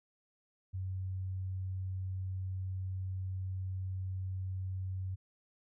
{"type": "tone", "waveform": "sine", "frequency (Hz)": 93.9, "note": "F#2", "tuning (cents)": 26, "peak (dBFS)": -35, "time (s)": [0.73, 5.16], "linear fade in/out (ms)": 20, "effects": []}